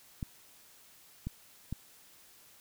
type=clicks; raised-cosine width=5 ms; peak=-23 dBFS; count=3; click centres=0.228 / 1.27 / 1.726 s; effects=white hiss -59 dBFS RMS until 2.6 s